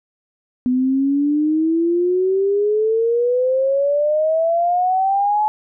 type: exponential sweep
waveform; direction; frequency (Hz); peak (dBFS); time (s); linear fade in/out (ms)
sine; up; 248.5 to 860; -14; 0.66-5.48; 0
effects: none

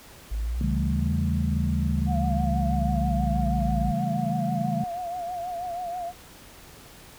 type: exponential two-way sweep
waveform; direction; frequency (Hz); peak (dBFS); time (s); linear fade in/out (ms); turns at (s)
sine; up then down; 51.91 to 82.6 to 58.4; -25; 0.31-3.92; 10; 1.15
type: chord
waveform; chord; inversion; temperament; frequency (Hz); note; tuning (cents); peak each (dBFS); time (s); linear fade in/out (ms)
sine; A dominant seventh; first; equal; 138.59 / 164.81 / 196 / 220; C#3 / E3 / G3 / A3; 0 / 0 / 0 / 0; -30; 0.61-4.84; 2
type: tone with vibrato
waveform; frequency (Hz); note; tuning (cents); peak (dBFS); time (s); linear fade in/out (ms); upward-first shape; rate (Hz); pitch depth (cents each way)
sine; 706; F5; +19; -29; 2.06-6.13; 50; triangle; 6.2; 75
effects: pink hiss -48 dBFS RMS until 7.18 s

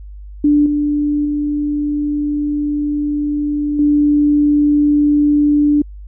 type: tone with level steps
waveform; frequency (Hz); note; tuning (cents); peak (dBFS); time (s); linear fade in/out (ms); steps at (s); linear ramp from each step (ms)
sine; 293.7; D4; 0; -8 / -13 / -15 / -9; 0.44-5.82; 5; 0.66 / 1.25 / 3.79; 2
effects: added 50 Hz sine -30 dBFS peak until 6.07 s

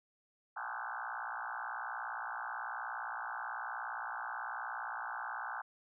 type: tone with frequency modulation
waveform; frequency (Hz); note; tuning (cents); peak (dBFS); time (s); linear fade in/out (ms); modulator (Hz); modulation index
sine; 1174.7; D6; 0; -38; 0.56-5.62; 10; 58.9; 6.9
effects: none

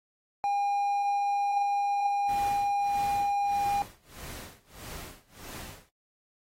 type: tone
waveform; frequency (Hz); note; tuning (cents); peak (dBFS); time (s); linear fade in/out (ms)
triangle; 808; G#5; -48; -23; 0.44-3.82; 0
type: noise with tremolo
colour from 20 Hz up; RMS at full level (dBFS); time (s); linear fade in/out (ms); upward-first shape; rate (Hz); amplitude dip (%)
pink; -42; 2.29-5.89; 0; sine; 1.6; 95
effects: noise-tail reverb RT60 0.1 s tail -17 dB re dry + AAC 48 kbps

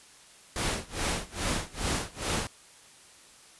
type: noise with tremolo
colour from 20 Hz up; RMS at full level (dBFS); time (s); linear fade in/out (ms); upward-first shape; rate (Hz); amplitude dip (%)
pink; -28; 0.56-2.47; 0; sine; 2.4; 95
effects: white hiss -54 dBFS RMS until 3.59 s + resampled to 24000 Hz

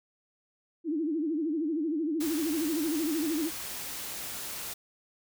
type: tone with vibrato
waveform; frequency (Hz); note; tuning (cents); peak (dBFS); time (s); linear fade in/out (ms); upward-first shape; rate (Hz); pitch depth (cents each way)
sine; 312.7; D#4; +9; -27; 0.84-3.51; 50; sine; 13; 140
type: noise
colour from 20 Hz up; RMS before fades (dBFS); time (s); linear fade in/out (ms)
white; -38; 2.2-4.74; 10
effects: none

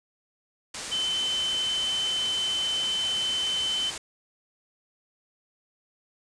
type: low-pass noise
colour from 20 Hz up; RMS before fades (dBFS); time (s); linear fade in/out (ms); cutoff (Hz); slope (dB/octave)
white; -37; 0.74-3.98; 5; 8900; 48
type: tone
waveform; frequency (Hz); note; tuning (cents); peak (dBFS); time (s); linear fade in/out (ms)
sine; 3060; G7; -42; -25; 0.91-3.91; 20
effects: none

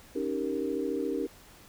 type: chord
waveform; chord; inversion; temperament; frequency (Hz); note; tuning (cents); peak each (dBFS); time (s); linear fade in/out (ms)
sine; Eb dominant seventh; third; equal; 277.2 / 311.1 / 392 / 466.2; Db4 / Eb4 / G4 / Bb4; 0 / 0 / 0 / 0; -34; 0.15-1.27; 10
effects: pink hiss -54 dBFS RMS until 1.68 s

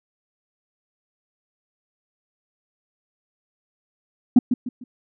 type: tone with echo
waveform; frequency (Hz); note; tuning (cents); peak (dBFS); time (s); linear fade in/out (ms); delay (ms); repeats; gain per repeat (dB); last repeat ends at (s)
sine; 246.9; B3; 0; -5; 4.36-4.39; 5; 150; 3; -10; 4.84
effects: tanh soft clip ceiling -5 dBFS

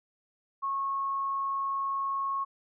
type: tone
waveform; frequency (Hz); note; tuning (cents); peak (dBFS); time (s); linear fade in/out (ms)
sine; 1095; C#6; -22; -28; 0.62-2.45; 20
effects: none

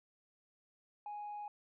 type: tone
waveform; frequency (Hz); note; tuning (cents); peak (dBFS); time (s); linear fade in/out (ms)
sine; 830.6; G#5; 0; -40; 1.06-1.48; 2
effects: tanh soft clip ceiling -39 dBFS

